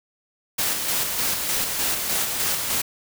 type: noise with tremolo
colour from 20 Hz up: white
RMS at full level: -23 dBFS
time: 0.58-2.82 s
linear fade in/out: 10 ms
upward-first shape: square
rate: 3.3 Hz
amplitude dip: 35%
effects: none